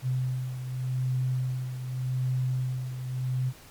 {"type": "beating tone pair", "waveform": "sine", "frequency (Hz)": [128, 128.85], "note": ["C3", "C3"], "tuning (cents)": [-38, -26], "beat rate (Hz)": 0.85, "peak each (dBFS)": [-27, -34], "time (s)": [0.02, 3.53], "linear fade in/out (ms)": 50, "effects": ["pink hiss -51 dBFS RMS until 3.7 s", "MP3 96 kbps"]}